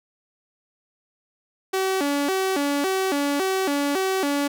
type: tone with vibrato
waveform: sawtooth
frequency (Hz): 329.6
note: E4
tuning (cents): 0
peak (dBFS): -17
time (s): 1.73-4.48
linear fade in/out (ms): 10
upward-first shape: square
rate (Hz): 1.8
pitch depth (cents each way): 250
effects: none